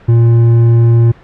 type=tone with hard clipping; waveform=triangle; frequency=116.54 Hz; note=A#2; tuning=in tune; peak=-6 dBFS; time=0.08-1.12 s; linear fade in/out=10 ms; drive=9 dB; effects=pink hiss -40 dBFS RMS until 1.23 s + low-pass 2000 Hz 12 dB/octave